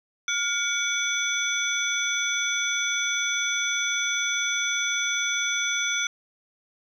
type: tone cluster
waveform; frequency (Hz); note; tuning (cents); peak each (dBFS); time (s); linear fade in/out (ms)
sine; 1416 / 2263 / 3445 / 5980; F6 / C#7 / A7 / F#8; +23 / +35 / -37 / +17; -29; 0.28-6.07; 2
effects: 9-bit